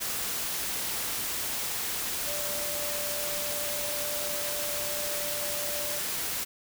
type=tone in noise; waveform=sine; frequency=587.3 Hz; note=D5; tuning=in tune; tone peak=-37 dBFS; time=2.26-6 s; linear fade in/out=20 ms; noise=white; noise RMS=-32 dBFS; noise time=0-6.45 s; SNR=-8 dB; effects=none